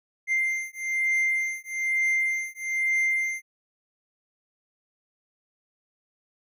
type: beating tone pair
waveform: triangle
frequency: 2093 / 2094.1 Hz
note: C7 / C7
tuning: 0 / +1 cents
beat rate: 1.1 Hz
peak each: -25 dBFS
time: 0.27-3.42 s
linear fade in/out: 50 ms
effects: none